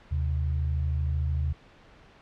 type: tone pair together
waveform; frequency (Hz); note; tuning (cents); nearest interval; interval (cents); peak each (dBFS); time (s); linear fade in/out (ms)
sine; 77.78 / 130.81; D#2 / C3; 0 / 0; major sixth; 900; -25 / -32; 0.11-1.53; 10
effects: pink hiss -54 dBFS RMS until 2.21 s + low-pass 3000 Hz 12 dB/octave